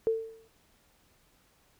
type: tone with exponential decay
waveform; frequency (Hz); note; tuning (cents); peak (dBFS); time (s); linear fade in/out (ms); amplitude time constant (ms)
sine; 448.3; A4; +32; -21; 0.07-0.48; 0; 88
effects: pink hiss -66 dBFS RMS until 1.79 s